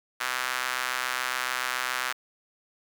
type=tone with high-pass filter; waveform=sawtooth; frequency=127.1 Hz; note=C3; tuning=50 cents flat; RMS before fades=-30 dBFS; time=0.2-2.13 s; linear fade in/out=10 ms; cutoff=1400 Hz; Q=1.7; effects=none